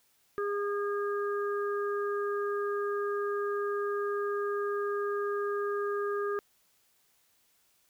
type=harmonic tone; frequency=407.3 Hz; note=G#4; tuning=34 cents flat; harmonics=1 / 3 / 4; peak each=-30 / -36 / -41 dBFS; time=0.38-6.39 s; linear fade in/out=0 ms; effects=white hiss -69 dBFS RMS until 7.89 s